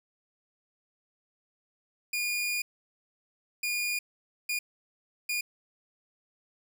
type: tone bursts at uneven times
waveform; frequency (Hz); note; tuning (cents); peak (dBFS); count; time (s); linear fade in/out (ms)
sawtooth; 2433; D#7; -39; -25; 4; 2.13-2.62 / 3.63-3.99 / 4.49-4.59 / 5.29-5.41; 5
effects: none

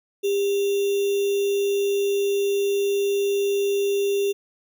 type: tone with sample-and-hold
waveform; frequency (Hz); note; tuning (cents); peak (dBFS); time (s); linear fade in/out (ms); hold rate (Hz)
sine; 399.7; G4; +34; -19; 0.23-4.33; 20; 3150
effects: none

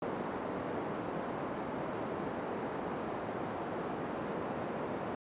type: band-pass noise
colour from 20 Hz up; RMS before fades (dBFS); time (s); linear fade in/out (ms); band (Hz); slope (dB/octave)
pink; -38; 0.02-5.15; 2; 220 to 1000; 12
effects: resampled to 8000 Hz

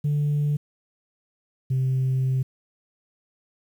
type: tone pair in turn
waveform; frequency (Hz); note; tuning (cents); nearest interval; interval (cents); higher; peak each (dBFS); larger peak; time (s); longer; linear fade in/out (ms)
sine; 146.83 / 130.86; D3 / C3; 0 / +1; major second; 199; first; -18; neither; 0.04-0.57 / 1.7-2.43; second; 10
effects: tanh soft clip ceiling -18 dBFS + 9-bit

